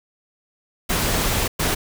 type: noise bursts at uneven times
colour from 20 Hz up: pink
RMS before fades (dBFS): -21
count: 2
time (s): 0.89-1.48 / 1.59-1.75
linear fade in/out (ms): 10
effects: none